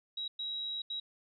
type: tone bursts at uneven times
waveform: sine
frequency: 3852 Hz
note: B7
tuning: 44 cents flat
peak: -35 dBFS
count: 3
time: 0.17-0.28 / 0.39-0.82 / 0.9-1 s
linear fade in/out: 5 ms
effects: none